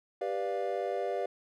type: chord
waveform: triangle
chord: G dominant seventh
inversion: none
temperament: equal with one note detuned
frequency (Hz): 392 / 490.5 / 587.3 / 698.5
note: G4 / B4 / D5 / F5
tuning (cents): 0 / -12 / 0 / 0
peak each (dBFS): -34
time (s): 0.21-1.26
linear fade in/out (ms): 5
effects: none